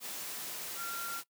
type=tone in noise; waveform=sine; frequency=1380 Hz; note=F6; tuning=21 cents flat; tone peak=-38 dBFS; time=0.76-1.22 s; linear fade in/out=50 ms; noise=white; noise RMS=-41 dBFS; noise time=0-1.24 s; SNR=0 dB; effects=noise-tail reverb RT60 0.1 s tail -20 dB re dry + high-pass 150 Hz 12 dB/octave